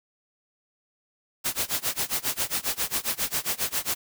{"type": "noise with tremolo", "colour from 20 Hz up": "white", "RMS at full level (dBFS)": -25, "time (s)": [1.44, 3.95], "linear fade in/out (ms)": 20, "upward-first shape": "sine", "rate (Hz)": 7.4, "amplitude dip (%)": 95, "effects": []}